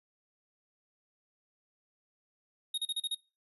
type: tone bursts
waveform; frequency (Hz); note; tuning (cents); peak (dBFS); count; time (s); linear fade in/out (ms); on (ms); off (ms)
square; 3735; A#7; +3; -31; 6; 2.74-3.148; 5; 38; 36
effects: noise-tail reverb RT60 0.3 s tail -23 dB re dry + resampled to 32000 Hz